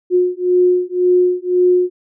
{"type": "beating tone pair", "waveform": "sine", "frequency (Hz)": [359.7, 361.6], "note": ["F#4", "F#4"], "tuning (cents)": [-49, -40], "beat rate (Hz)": 1.9, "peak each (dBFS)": -14, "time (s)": [0.1, 1.9], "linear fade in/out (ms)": 50, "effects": []}